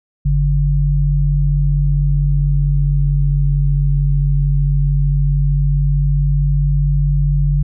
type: tone pair together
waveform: sine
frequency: 47.82 / 143.3 Hz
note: G1 / D3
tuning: -42 / -42 cents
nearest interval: octave + perfect fifth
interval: 1900 cents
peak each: -14 / -14 dBFS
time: 0.25-7.63 s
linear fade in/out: 10 ms
effects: none